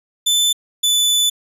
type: tone pair in turn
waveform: sawtooth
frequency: 3520 / 3490 Hz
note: A7 / A7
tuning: 0 / -15 cents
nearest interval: unison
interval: 15 cents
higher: first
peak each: -10 dBFS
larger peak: neither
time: 0.26-0.53 / 0.83-1.3 s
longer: second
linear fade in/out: 10 ms
effects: resampled to 32000 Hz